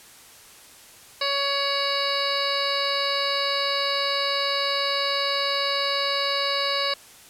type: harmonic tone with a mistuned harmonic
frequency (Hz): 560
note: C#5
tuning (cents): +18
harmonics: 1 / 2 / 3 / 4 / 5 / 7 / 8 / 9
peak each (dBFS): -29 / -29 / -33 / -32 / -33 / -28 / -30 / -33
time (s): 1.21-6.94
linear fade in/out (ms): 5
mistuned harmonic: 5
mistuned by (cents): +33
effects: white hiss -48 dBFS RMS until 7.29 s + low-pass 12000 Hz 12 dB/octave